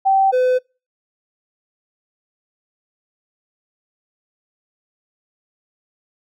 sine / triangle tone pair in turn, 775 / 506.4 Hz, G5 / B4, -20 / +43 cents, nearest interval perfect fifth, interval 737 cents, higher first, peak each -11 dBFS, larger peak neither, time 0.05-0.32 / 0.32-0.59 s, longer neither, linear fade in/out 20 ms, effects noise-tail reverb RT60 0.3 s tail -26 dB re dry

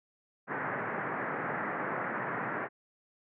white band-pass noise, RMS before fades -35 dBFS, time 0.47-2.69 s, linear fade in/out 50 ms, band 120 to 1900 Hz, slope 48 dB/octave, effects none

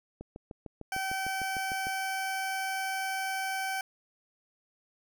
click train, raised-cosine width 2 ms, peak -28 dBFS, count 12, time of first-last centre 0.21-1.869 s, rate 6.63 Hz
20% pulse tone, 768 Hz, G5, 36 cents flat, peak -26 dBFS, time 0.92-3.81 s, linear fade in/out 2 ms
effects none

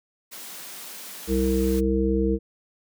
white high-pass noise, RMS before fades -39 dBFS, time 0.31-1.81 s, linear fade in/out 20 ms, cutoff 160 Hz, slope 48 dB/octave
harmonic tone, 65.41 Hz, C2, in tune, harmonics 1 / 3 / 5 / 7, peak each -25 / -25 / -25 / -25 dBFS, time 1.27-2.39 s, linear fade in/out 50 ms
effects none

